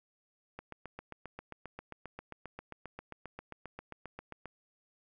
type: click train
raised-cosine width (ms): 0.5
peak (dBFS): -28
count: 30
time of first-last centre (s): 0.59-4.457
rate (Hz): 7.5
effects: none